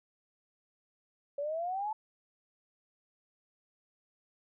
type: exponential sweep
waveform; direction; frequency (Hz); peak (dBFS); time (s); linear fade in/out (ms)
sine; up; 559 to 883; -32; 1.38-1.93; 5
effects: none